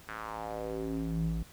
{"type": "tone with band-pass filter sweep", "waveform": "square", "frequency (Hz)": 55, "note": "A1", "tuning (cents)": 0, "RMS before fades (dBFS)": -35, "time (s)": [0.08, 1.43], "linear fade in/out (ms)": 5, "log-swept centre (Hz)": [1600, 110], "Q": 3, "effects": ["pink hiss -55 dBFS RMS until 1.52 s"]}